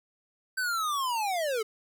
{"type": "linear sweep", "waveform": "square", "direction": "down", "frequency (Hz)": [1553, 416.9], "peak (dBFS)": -28, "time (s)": [0.57, 1.63], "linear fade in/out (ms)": 10, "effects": []}